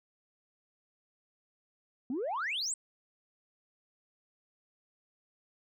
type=exponential sweep; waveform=sine; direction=up; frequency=233.1 to 8520 Hz; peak=-30 dBFS; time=2.1-2.74 s; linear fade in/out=2 ms; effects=tanh soft clip ceiling -29 dBFS